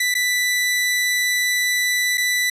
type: tone with dropouts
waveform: sawtooth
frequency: 1981 Hz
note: B6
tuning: 5 cents sharp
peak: -14 dBFS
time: 0-2.5 s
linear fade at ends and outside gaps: 5 ms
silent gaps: 0.142-0.15 / 2.174-2.178 s
effects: resampled to 32000 Hz